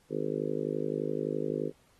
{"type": "harmonic tone", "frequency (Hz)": 51.7, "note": "G#1", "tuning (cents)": -7, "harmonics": [3, 4, 5, 6, 7, 8, 9, 10], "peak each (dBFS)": [-39, -46, -38, -38, -37, -35, -36, -41], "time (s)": [0.09, 1.72], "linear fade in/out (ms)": 50, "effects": ["pink hiss -66 dBFS RMS until 1.99 s", "AAC 32 kbps"]}